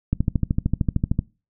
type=click train; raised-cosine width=5 ms; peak=-7 dBFS; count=15; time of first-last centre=0.13-1.191 s; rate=13.2 Hz; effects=noise-tail reverb RT60 0.3 s tail -22 dB re dry